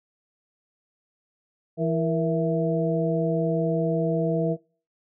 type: harmonic tone with a mistuned harmonic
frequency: 165 Hz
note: E3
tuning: 2 cents sharp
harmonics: 1 / 2 / 3 / 4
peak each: -25 / -29 / -27 / -27 dBFS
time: 1.77-4.57 s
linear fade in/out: 50 ms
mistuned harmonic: 3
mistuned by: -74 cents
effects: noise-tail reverb RT60 0.4 s tail -24 dB re dry